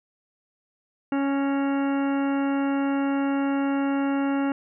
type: harmonic tone with a mistuned harmonic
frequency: 277.2 Hz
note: C#4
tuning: in tune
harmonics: 1 / 2 / 3 / 4 / 5 / 6 / 7 / 8 / 10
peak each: -22 / -33 / -33 / -40 / -36 / -43 / -44 / -46 / -44 dBFS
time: 1.12-4.52 s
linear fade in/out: 2 ms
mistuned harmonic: 7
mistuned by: -35 cents
effects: none